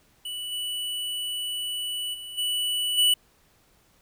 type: tone with level steps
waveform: square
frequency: 2960 Hz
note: F#7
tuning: in tune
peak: -32 / -29 / -37 / -25 / -18 dBFS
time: 0.25-3.14 s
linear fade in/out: 5 ms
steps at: 0.51 / 2.13 / 2.37 / 2.97 s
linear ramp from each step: 20 ms
effects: pink hiss -62 dBFS RMS until 4.01 s